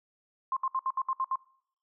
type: tone bursts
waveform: sine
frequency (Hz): 1056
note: C6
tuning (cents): +16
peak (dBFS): -26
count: 8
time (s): 0.52-1.357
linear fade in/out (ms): 2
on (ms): 46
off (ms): 67
effects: noise-tail reverb RT60 0.7 s tail -25 dB re dry